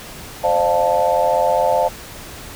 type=chord; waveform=sine; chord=D minor seventh; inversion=third; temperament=equal with one note detuned; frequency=523.3 / 602.8 / 698.5 / 880 Hz; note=C5 / D5 / F5 / A5; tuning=0 / +45 / 0 / 0 cents; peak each=-19 dBFS; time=0.43-1.89 s; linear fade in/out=20 ms; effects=pink hiss -35 dBFS RMS until 2.55 s